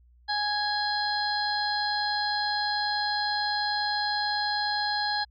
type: harmonic tone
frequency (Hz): 830.6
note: G#5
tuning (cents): 0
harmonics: 1 / 2 / 4 / 5 / 6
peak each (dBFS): -29 / -31 / -40 / -30 / -39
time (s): 0.28-5.25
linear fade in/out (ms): 20
effects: added 60 Hz sine -55 dBFS peak until 5.3 s